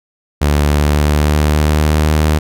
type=tone with pitch glide; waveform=sawtooth; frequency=73.42 to 76.8 Hz; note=D2 to D#2; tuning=0 to -22 cents; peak=-6 dBFS; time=0.41-2.39 s; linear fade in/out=10 ms; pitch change=+78 cents; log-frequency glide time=0.68-2.08 s; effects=none